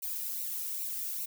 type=noise with flanger; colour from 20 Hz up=violet; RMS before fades=-36 dBFS; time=0.02-1.26 s; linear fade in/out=10 ms; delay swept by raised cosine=0.59 to 1.89 ms; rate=2.5 Hz; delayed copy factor=-0.95; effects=none